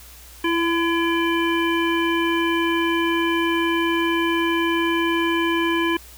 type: harmonic tone with a mistuned harmonic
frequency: 337.8 Hz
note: E4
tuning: 42 cents sharp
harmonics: 1 / 3 / 5 / 7 / 9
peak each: -20 / -25 / -27 / -28 / -30 dBFS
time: 0.44-5.97 s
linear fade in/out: 5 ms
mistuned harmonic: 1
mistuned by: -18 cents
effects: added 60 Hz sine -45 dBFS peak until 6.17 s + white hiss -45 dBFS RMS until 6.17 s